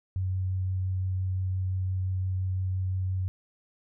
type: tone with vibrato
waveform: sine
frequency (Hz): 93.4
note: F#2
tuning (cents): +17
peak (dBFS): -26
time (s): 0.16-3.28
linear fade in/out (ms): 0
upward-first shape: triangle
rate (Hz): 5.8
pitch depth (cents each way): 10
effects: none